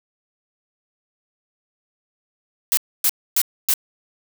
blue noise bursts, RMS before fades -17 dBFS, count 4, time 2.72-3.738 s, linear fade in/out 0 ms, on 52 ms, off 270 ms, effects none

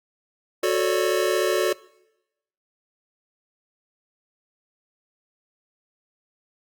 square chord, D major seventh, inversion first, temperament just, 367.1 / 440.5 / 550.6 / 587.3 Hz, F#4 / A4 / C#5 / D5, -14 / +2 / -12 / 0 cents, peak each -24 / -26 / -29 / -27 dBFS, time 0.63-1.73 s, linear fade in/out 5 ms, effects noise-tail reverb RT60 0.9 s tail -22 dB re dry + Opus 48 kbps

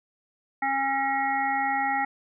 harmonic tone, 272 Hz, C#4, 33 cents flat, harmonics 1 / 3 / 5 / 7 / 8, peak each -36 / -25 / -34 / -29 / -35 dBFS, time 0.62-2.05 s, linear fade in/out 5 ms, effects none

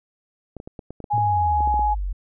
clicks, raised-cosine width 2 ms, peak -22 dBFS, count 12, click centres 0.567 / 0.601 / 0.675 / 0.792 / 0.906 / 1.003 / 1.042 / 1.18 / 1.606 / 1.675 / 1.741 / 1.794 s
sine tone with pitch glide, 830.6 to 839.3 Hz, G#5 to G#5, 0 to +18 cents, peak -18 dBFS, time 1.1-1.95 s, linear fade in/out 20 ms, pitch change +18 cents, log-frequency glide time 1.21-1.65 s
sine exponential sweep, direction down, 117.1 to 43.11 Hz, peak -23 dBFS, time 1.13-2.13 s, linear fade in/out 10 ms
effects none

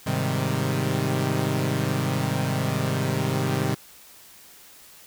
sawtooth chord, Ab major seventh, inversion none, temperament equal, 103.83 / 130.81 / 155.56 / 196 Hz, Ab2 / C3 / Eb3 / G3, 0 / 0 / 0 / 0 cents, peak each -26 / -22 / -24 / -27 dBFS, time 0.06-3.75 s, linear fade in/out 10 ms, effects white hiss -49 dBFS RMS until 5.06 s

